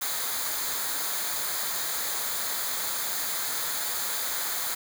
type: noise with comb filter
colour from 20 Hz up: white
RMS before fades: -30 dBFS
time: 0.01-4.75 s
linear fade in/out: 10 ms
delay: 0.36 ms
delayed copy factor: -0.65
effects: none